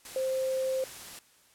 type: tone in noise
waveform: sine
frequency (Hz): 524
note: C5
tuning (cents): +2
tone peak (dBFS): -27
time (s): 0.16-0.84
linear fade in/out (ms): 2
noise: white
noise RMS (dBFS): -44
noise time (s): 0.05-1.19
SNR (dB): +14
effects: white hiss -62 dBFS RMS until 1.54 s + low-pass 12000 Hz 12 dB/octave